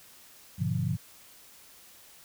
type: chord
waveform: sine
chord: G# diminished seventh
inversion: none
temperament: equal with one note detuned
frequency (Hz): 102.16 / 123.47 / 146.83 / 174.61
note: G#2 / B2 / D3 / F3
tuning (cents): -28 / 0 / 0 / 0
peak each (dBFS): -32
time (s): 0.58-0.97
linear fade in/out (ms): 20
effects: white hiss -54 dBFS RMS until 2.24 s